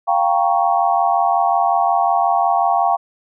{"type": "chord", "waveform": "sine", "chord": "G half-diminished seventh", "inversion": "third", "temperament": "equal", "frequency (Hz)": [698.5, 784, 932.3, 1108.7], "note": ["F5", "G5", "Bb5", "Db6"], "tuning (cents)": [0, 0, 0, 0], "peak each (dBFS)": [-17, -17, -22, -21], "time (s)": [0.07, 2.97], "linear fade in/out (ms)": 20, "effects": []}